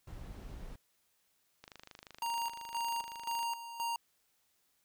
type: noise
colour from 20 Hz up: brown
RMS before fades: -46 dBFS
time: 0.07-0.76 s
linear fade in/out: 5 ms
type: click train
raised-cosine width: 0.2 ms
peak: -32 dBFS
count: 47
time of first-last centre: 1.64-3.43 s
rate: 25.7 Hz
type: tone with tremolo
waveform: square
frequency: 932.3 Hz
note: A#5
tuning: in tune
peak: -34 dBFS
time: 2.22-3.96 s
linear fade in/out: 2 ms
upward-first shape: square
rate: 1.9 Hz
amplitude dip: 70%
effects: white hiss -75 dBFS RMS until 4.84 s